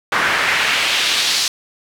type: noise with band-pass filter sweep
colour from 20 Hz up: pink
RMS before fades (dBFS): -17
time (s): 0.12-1.48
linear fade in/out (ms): 2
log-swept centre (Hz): 1400 to 4800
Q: 1.6
effects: none